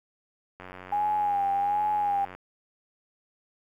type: click train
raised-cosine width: 0.5 ms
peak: -27 dBFS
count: 162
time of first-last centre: 0.6-2.35 s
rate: 92 Hz
type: tone with vibrato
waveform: sine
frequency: 818 Hz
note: G#5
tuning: 26 cents flat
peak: -23 dBFS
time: 0.92-2.25 s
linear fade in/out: 5 ms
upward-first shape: sine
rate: 1.3 Hz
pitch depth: 50 cents each way
effects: 10-bit